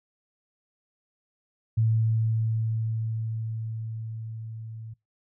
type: tone with level ramp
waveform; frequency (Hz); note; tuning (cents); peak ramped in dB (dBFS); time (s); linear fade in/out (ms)
sine; 111.7; A2; +27; -19 to -37; 1.77-4.94; 10
effects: noise-tail reverb RT60 0.2 s tail -23 dB re dry